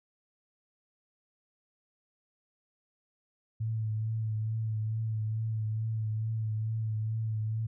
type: tone with vibrato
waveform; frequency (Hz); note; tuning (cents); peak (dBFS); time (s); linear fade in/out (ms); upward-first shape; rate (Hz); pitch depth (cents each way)
sine; 110; A2; 0; -29; 3.6-7.67; 10; triangle; 2.3; 33
effects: none